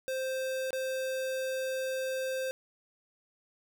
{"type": "tone with dropouts", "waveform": "square", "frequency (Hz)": 523.3, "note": "C5", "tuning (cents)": 0, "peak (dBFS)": -32, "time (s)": [0.08, 2.51], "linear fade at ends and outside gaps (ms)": 0, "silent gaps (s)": [0.706, 0.73], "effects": []}